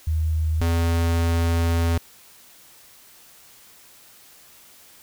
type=tone pair in turn; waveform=sine / square; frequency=79 / 83.92 Hz; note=D#2 / E2; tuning=+27 / +31 cents; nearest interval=minor second; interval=104 cents; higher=second; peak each=-19 dBFS; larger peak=neither; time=0.07-0.61 / 0.61-1.98 s; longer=second; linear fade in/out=5 ms; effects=white hiss -50 dBFS RMS until 5.02 s